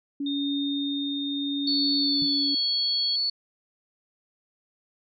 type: tone with tremolo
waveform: sine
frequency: 282.5 Hz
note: C#4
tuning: 33 cents sharp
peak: -25 dBFS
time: 0.2-2.55 s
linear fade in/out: 5 ms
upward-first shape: triangle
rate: 0.74 Hz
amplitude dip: 35%
type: tone with pitch glide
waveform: sine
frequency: 3660 to 3299 Hz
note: A#7 to G#7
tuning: -32 to -12 cents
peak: -31 dBFS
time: 0.26-3.16 s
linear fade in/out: 5 ms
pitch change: -180 cents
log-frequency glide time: 1.99-2.54 s
type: tone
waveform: sine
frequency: 4435 Hz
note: C#8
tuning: in tune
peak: -23 dBFS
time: 1.67-3.3 s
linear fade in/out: 5 ms
type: tone with exponential decay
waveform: sine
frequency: 164.81 Hz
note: E3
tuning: in tune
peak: -30 dBFS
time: 2.22-2.32 s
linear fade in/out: 0 ms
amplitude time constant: 21 ms
effects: none